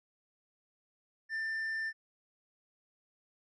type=tone with tanh clipping; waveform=triangle; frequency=1785 Hz; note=A6; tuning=24 cents sharp; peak=-34 dBFS; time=1.29-1.93 s; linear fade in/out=50 ms; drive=8 dB; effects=none

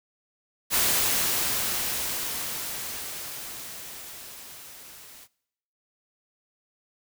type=noise with level ramp; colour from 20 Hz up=white; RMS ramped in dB=-22 to -48 dBFS; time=0.7-5.28 s; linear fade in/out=50 ms; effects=noise-tail reverb RT60 0.8 s tail -23 dB re dry

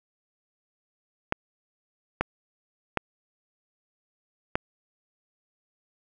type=clicks; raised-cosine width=0.5 ms; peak=-8 dBFS; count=4; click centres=1.324 / 2.21 / 2.973 / 4.555 s; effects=none

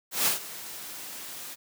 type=noise with ADSR envelope; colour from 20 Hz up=white; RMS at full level=-23 dBFS; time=0.11-1.56 s; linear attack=150 ms; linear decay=130 ms; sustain=-17 dB; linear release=32 ms; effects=high-pass 150 Hz 12 dB/octave

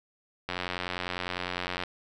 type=click train; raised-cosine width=0.3 ms; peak=-15 dBFS; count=122; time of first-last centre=0.49-1.836 s; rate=89.9 Hz; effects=none

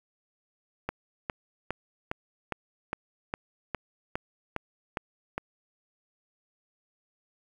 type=click train; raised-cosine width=0.5 ms; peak=-15 dBFS; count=12; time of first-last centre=0.89-5.38 s; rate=2.45 Hz; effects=8-bit

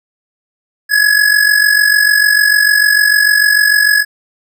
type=tone with amplitude modulation; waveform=square; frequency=1687 Hz; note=G#6; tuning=27 cents sharp; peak=-5 dBFS; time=0.89-4.05 s; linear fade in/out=50 ms; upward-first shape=sine; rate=46.7 Hz; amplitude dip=70%; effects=none

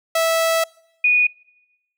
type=tone pair in turn; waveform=sawtooth / sine; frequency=655 / 2466 Hz; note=E5 / D#7; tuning=-11 / -16 cents; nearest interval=octave + major seventh; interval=2295 cents; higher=second; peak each=-12 dBFS; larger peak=neither; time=0.15-0.64 / 1.04-1.27 s; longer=first; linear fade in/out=5 ms; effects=noise-tail reverb RT60 1.0 s tail -26 dB re dry

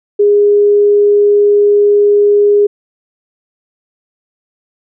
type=tone; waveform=sine; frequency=410.9 Hz; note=G#4; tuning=18 cents flat; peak=-5 dBFS; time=0.19-2.67 s; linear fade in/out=10 ms; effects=none

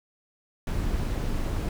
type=noise with amplitude modulation; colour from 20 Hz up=brown; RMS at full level=-26 dBFS; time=0.67-1.69 s; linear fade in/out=2 ms; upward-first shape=sine; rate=264 Hz; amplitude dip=35%; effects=none

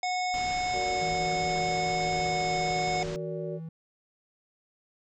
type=harmonic tone; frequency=731 Hz; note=F#5; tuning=21 cents flat; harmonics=1 / 3 / 5 / 7 / 9 / 10; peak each=-28 / -34 / -43 / -38 / -47 / -46 dBFS; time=0.03-3.03 s; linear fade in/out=2 ms
type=low-pass noise; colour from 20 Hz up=pink; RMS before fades=-41 dBFS; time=0.34-3.16 s; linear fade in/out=0 ms; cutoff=7300 Hz; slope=48 dB/octave
type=chord; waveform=sine; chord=Gb augmented; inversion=none; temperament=just; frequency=370 / 462.5 / 578.1 Hz; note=Gb4 / Bb4 / D5; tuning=0 / -14 / -27 cents; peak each=-36 / -39 / -37 dBFS; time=0.72-3.6 s; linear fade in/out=50 ms
type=tone with pitch glide; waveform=triangle; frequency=164.81 to 162.45 Hz; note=E3 to E3; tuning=0 to -25 cents; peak=-34 dBFS; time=1.01-3.69 s; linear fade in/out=5 ms; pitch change=-25 cents; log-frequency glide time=1.97-2.06 s
effects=none

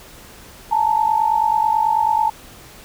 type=tone pair together; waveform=sine; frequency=860 / 909.2 Hz; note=A5 / A#5; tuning=-40 / -43 cents; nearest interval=minor second; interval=97 cents; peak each=-17 dBFS; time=0.71-2.3 s; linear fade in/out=10 ms; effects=pink hiss -42 dBFS RMS until 2.84 s

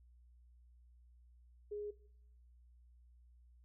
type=tone; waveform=sine; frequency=415.3 Hz; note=G#4; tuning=in tune; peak=-40 dBFS; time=1.71-1.91 s; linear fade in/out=10 ms; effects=noise-tail reverb RT60 0.7 s tail -19 dB re dry + added 60 Hz sine -61 dBFS peak until 3.64 s

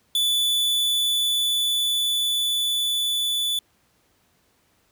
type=tone with level ramp; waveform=45% pulse; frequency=3473 Hz; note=A7; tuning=23 cents flat; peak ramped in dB=-19 to -22 dBFS; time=0.15-3.59 s; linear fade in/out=2 ms; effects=pink hiss -64 dBFS RMS until 4.91 s + high-pass 60 Hz 12 dB/octave

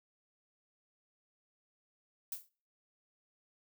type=noise with exponential decay; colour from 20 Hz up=violet; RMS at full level=-36 dBFS; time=2.32-2.49 s; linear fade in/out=2 ms; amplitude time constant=36 ms; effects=noise-tail reverb RT60 0.4 s tail -23 dB re dry

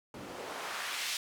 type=noise with band-pass filter sweep; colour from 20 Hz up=white; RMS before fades=-39 dBFS; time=0.14-1.17 s; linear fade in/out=2 ms; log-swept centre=230 to 3600 Hz; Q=0.93; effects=none

